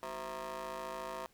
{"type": "ring-modulated tone", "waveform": "20% pulse", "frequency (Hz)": 140, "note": "C#3", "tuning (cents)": 18, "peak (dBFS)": -32, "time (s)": [0.03, 1.26], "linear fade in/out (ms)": 0, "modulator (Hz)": 797, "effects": ["pink hiss -68 dBFS RMS until 1.33 s"]}